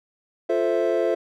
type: chord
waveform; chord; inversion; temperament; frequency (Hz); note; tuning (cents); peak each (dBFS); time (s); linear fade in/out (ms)
triangle; F major seventh; none; equal; 349.2 / 440 / 523.3 / 659.3; F4 / A4 / C5 / E5; 0 / 0 / 0 / 0; -23; 0.49-1.15; 10
effects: none